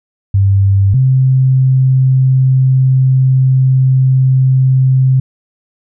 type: tone pair in turn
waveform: sine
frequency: 98.2 / 131.08 Hz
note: G2 / C3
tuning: +4 / +4 cents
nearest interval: perfect fourth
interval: 500 cents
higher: second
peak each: -6 dBFS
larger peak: neither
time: 0.34-0.94 / 0.94-5.2 s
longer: second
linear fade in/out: 5 ms
effects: none